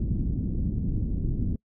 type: low-pass noise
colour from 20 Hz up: pink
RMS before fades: -27 dBFS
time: 0-1.56 s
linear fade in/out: 2 ms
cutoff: 260 Hz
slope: 24 dB/octave
effects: noise-tail reverb RT60 0.1 s tail -25 dB re dry